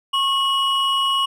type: tone pair together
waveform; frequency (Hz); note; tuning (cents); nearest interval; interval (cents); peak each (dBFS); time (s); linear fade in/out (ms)
triangle; 1091.9 / 2915; C#6 / F#7; -26 / -26; octave + perfect fourth; 1700; -18; 0.13-1.26; 10
effects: none